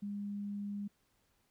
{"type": "tone", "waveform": "sine", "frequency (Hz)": 203.2, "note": "G#3", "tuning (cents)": -38, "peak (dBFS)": -37, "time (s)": [0.02, 0.88], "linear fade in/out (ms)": 10, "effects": ["pink hiss -75 dBFS RMS until 1.5 s"]}